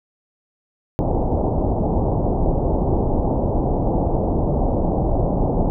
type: low-pass noise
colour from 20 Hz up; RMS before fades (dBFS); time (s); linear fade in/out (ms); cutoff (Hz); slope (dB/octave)
pink; -19; 0.99-5.7; 0; 850; 48
effects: none